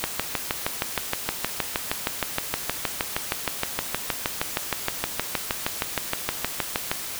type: click train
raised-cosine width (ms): 0.3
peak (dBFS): -6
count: 45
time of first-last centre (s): 0.04-6.915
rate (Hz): 6.4
effects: white hiss -33 dBFS RMS until 7.19 s